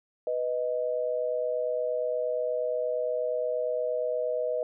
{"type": "tone pair together", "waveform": "sine", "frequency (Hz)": [494.5, 623], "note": ["B4", "D#5"], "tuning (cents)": [2, 2], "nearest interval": "major third", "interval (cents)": 400, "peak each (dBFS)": [-29, -29], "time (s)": [0.27, 4.63], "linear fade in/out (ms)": 2, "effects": []}